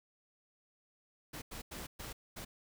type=noise bursts at uneven times; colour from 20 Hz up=pink; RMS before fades=-45 dBFS; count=5; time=1.33-1.42 / 1.51-1.62 / 1.71-1.87 / 1.99-2.13 / 2.36-2.45 s; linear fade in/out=10 ms; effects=none